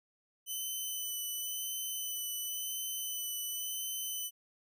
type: tone with vibrato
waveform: 5% pulse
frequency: 3015 Hz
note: F#7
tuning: 32 cents sharp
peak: -28 dBFS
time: 0.46-4.31 s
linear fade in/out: 50 ms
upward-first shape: sine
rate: 0.94 Hz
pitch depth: 19 cents each way
effects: none